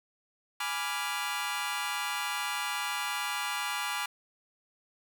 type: chord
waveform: 20% pulse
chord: G# diminished seventh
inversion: none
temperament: equal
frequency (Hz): 830.6 / 987.8 / 1174.7 / 1396.9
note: G#5 / B5 / D6 / F6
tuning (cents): 0 / 0 / 0 / 0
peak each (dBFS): -32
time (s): 0.6-4.06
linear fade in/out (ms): 5
effects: none